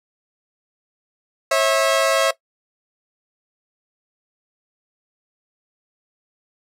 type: tone pair together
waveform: sawtooth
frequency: 543 / 652.3 Hz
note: C#5 / E5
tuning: -36 / -18 cents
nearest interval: minor third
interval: 318 cents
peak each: -14 dBFS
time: 1.51-2.31 s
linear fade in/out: 5 ms
effects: noise-tail reverb RT60 0.1 s tail -17 dB re dry + low-pass 11000 Hz 12 dB/octave